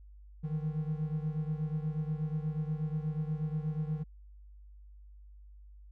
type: beating tone pair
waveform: triangle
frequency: 152.1 / 160.4 Hz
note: D#3 / E3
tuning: -39 / -47 cents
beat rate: 8.3 Hz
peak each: -31 / -35 dBFS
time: 0.43-4.04 s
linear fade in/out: 20 ms
effects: added 50 Hz sine -50 dBFS peak until 5.91 s